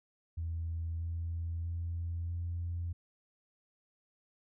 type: tone with pitch steps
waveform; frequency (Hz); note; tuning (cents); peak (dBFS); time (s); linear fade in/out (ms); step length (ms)
sine; 82.7 / 83.76 / 84.83 / 85.91; E2 / E2 / F2 / F2; +6 / +28 / -50 / -28; -33; 0.37-2.93; 10; 640
effects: tanh soft clip ceiling -29 dBFS